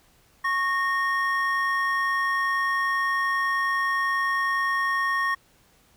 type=tone pair together; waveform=triangle; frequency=1099.4 / 1849 Hz; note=C#6 / A#6; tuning=-15 / -15 cents; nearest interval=major sixth; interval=900 cents; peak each=-23 dBFS; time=0.44-5.35 s; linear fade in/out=10 ms; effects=pink hiss -60 dBFS RMS until 5.96 s